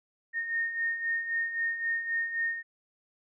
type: beating tone pair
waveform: sine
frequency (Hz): 1837 / 1840.8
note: A#6 / A#6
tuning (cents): -26 / -22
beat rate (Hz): 3.8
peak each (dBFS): -36 / -29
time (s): 0.33-2.63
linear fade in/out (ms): 50
effects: none